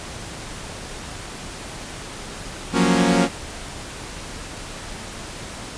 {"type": "chord", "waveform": "sawtooth", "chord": "Gb major seventh", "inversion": "third", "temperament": "equal", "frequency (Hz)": [174.61, 185, 233.1, 277.2], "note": ["F3", "Gb3", "Bb3", "Db4"], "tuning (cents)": [0, 0, 0, 0], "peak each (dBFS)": -17, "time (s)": [2.72, 3.29], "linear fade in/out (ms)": 50, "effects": ["pink hiss -34 dBFS RMS until 5.77 s", "resampled to 22050 Hz"]}